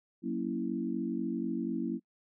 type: chord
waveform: sine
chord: F# dominant seventh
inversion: none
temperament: equal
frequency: 185 / 233.1 / 277.2 / 329.6 Hz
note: F#3 / A#3 / C#4 / E4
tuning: 0 / 0 / 0 / 0 cents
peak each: -38 / -35 / -37 / -36 dBFS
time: 0.22-2 s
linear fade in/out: 50 ms
effects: noise-tail reverb RT60 0.1 s tail -26 dB re dry